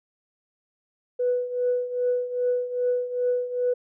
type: tone with tremolo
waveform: sine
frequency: 493.9 Hz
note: B4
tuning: in tune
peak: -18 dBFS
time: 1.19-3.74 s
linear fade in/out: 10 ms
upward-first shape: triangle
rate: 2.5 Hz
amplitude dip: 80%
effects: tanh soft clip ceiling -15 dBFS